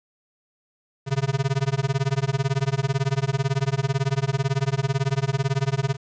square tone with tremolo, 136.4 Hz, C#3, 28 cents flat, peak -18 dBFS, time 1.06-5.97 s, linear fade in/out 50 ms, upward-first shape sine, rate 18 Hz, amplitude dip 100%, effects resampled to 16000 Hz + 8-bit

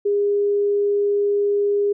sine tone, 407.3 Hz, G#4, 34 cents flat, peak -16 dBFS, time 0.05-1.93 s, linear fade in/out 10 ms, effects none

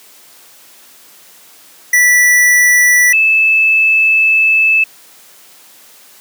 square / sine tone pair in turn, 1963 / 2620 Hz, B6 / E7, -11 / -11 cents, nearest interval perfect fourth, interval 500 cents, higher second, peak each -7 dBFS, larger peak neither, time 1.93-3.13 / 3.13-4.84 s, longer second, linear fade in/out 5 ms, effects white hiss -42 dBFS RMS until 6.2 s + high-pass 200 Hz 12 dB/octave

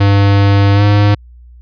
square tone with pitch glide, 100 to 102.75 Hz, G2 to G#2, +35 to -18 cents, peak -7 dBFS, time 0-1.15 s, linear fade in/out 10 ms, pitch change +47 cents, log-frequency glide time 0.74-0.83 s, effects added 60 Hz sine -35 dBFS peak until 1.61 s + resampled to 11025 Hz

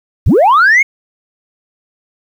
sine linear sweep, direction up, 36.71 to 2225 Hz, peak -3 dBFS, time 0.26-0.83 s, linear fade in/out 10 ms, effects tanh soft clip ceiling -3 dBFS + 7-bit

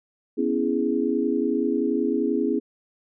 sine chord, C# minor seventh, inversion third, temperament equal, 246.9 / 277.2 / 329.6 / 415.3 Hz, B3 / C#4 / E4 / G#4, 0 / 0 / 0 / 0 cents, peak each -26 dBFS, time 0.37-2.6 s, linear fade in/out 20 ms, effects none

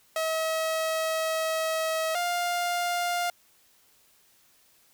sawtooth tone pair in turn, 641 / 702.8 Hz, E5 / F5, -49 / +11 cents, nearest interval major second, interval 160 cents, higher second, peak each -22 dBFS, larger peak neither, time 0.16-2.15 / 2.15-3.3 s, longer first, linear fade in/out 2 ms, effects white hiss -62 dBFS RMS until 4.93 s

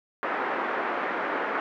white band-pass noise, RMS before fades -29 dBFS, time 0.23-1.6 s, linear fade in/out 0 ms, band 260 to 1700 Hz, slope 24 dB/octave, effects none

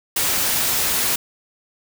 white noise, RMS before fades -20 dBFS, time 0.16-1.16 s, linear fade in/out 5 ms, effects none

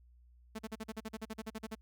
sawtooth tone bursts, 220 Hz, A3, in tune, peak -35 dBFS, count 15, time 0.55-1.752 s, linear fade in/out 10 ms, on 40 ms, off 43 ms, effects added 60 Hz sine -59 dBFS peak until 1.81 s

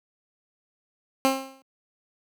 15% pulse tone with exponential decay, 266.9 Hz, C4, 35 cents sharp, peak -10 dBFS, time 1.25-1.62 s, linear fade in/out 0 ms, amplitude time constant 79 ms, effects high-pass 150 Hz 12 dB/octave

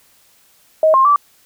sine tone with pitch steps, 630 / 1063 / 1160 Hz, D#5 / C6 / D6, +21 / +27 / -22 cents, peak -8 dBFS, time 0.83-1.16 s, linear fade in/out 2 ms, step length 110 ms, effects white hiss -53 dBFS RMS until 1.45 s

